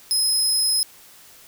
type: tone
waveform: 25% pulse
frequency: 5110 Hz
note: D#8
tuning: 45 cents sharp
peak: -13 dBFS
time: 0.11-0.83 s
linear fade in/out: 0 ms
effects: white hiss -48 dBFS RMS until 1.47 s